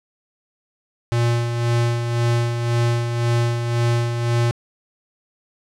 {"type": "tone with tremolo", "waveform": "square", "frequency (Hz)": 118.4, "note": "A#2", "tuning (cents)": 27, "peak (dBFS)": -16, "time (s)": [1.12, 4.51], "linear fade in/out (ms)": 0, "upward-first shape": "sine", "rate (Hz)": 1.9, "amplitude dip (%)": 50, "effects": ["low-pass 8000 Hz 12 dB/octave"]}